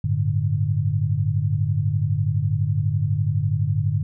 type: chord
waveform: sine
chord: G suspended second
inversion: none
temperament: equal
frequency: 98 / 110 / 146.83 Hz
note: G2 / A2 / D3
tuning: 0 / 0 / 0 cents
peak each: -23 dBFS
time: 0.04-4.03 s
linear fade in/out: 5 ms
effects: none